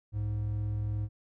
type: tone pair together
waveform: triangle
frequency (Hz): 62.31 / 104.8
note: B1 / G#2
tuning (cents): +16 / +16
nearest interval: major sixth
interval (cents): 900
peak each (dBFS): -36 / -28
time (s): 0.12-1.09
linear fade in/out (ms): 50
effects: none